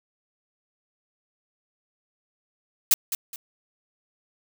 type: noise with echo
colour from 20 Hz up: blue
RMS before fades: -17 dBFS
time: 2.91-2.94 s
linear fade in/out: 2 ms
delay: 210 ms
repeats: 2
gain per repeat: -10 dB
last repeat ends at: 3.36 s
effects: none